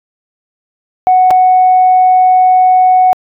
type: tone with dropouts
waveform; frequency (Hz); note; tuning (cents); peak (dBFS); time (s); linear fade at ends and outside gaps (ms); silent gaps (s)
sine; 740; F#5; 0; -3; 1.07-3.13; 0; 1.306-1.31
effects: tanh soft clip ceiling 0 dBFS